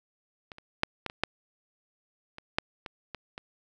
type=clicks; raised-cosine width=0.3 ms; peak=-26 / -30 / -7 / -15 / -24 / -8 / -26 / -8 / -22 / -21 / -23 dBFS; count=11; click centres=0.518 / 0.584 / 0.834 / 1.063 / 1.099 / 1.236 / 2.384 / 2.585 / 2.862 / 3.147 / 3.379 s; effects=none